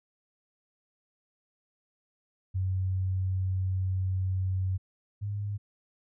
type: tone pair in turn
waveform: sine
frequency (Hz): 93.8 / 102.23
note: F#2 / G#2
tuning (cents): +24 / -27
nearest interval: minor second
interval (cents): 149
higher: second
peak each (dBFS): -26 / -30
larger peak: first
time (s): 2.54-4.78 / 5.21-5.58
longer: first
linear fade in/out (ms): 20
effects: none